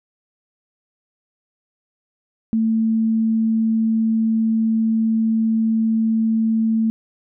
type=tone; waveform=sine; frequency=223.1 Hz; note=A3; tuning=24 cents sharp; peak=-15 dBFS; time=2.53-6.9 s; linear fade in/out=0 ms; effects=none